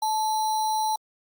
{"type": "tone with sample-and-hold", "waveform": "sine", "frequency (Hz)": 868, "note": "A5", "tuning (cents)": -24, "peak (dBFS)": -22, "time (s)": [0.02, 0.96], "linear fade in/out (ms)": 5, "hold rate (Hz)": 4900, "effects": ["Opus 48 kbps"]}